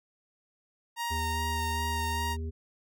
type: tone with vibrato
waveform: sawtooth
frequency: 932.3 Hz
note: A#5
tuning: in tune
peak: -27 dBFS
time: 0.96-2.37 s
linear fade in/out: 50 ms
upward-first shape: sine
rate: 2.5 Hz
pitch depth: 16 cents each way
type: harmonic tone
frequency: 80 Hz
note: D#2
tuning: 49 cents sharp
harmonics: 1 / 3 / 5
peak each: -32 / -43 / -44 dBFS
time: 1.1-2.51 s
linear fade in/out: 20 ms
effects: none